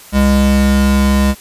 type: tone pair together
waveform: square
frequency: 67.9 / 203.9 Hz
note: C#2 / G#3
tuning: -35 / -32 cents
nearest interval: octave + perfect fifth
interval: 1903 cents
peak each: -13 dBFS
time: 0.12-1.35 s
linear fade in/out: 50 ms
effects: white hiss -38 dBFS RMS until 1.4 s + resampled to 32000 Hz